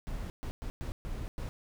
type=noise bursts at uneven times; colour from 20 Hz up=brown; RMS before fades=-37 dBFS; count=6; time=0.07-0.3 / 0.43-0.51 / 0.62-0.7 / 0.81-0.92 / 1.05-1.28 / 1.38-1.49 s; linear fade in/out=0 ms; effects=none